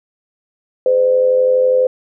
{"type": "tone with amplitude modulation", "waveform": "sine", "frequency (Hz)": 511, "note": "C5", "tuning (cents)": -41, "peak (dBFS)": -7, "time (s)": [0.86, 1.87], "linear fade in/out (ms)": 2, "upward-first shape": "sine", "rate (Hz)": 92.1, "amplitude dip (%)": 55, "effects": []}